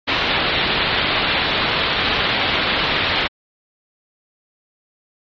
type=low-pass noise; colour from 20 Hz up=white; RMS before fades=-19 dBFS; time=0.07-3.28 s; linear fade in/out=20 ms; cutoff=4000 Hz; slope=48 dB/octave; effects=MP3 32 kbps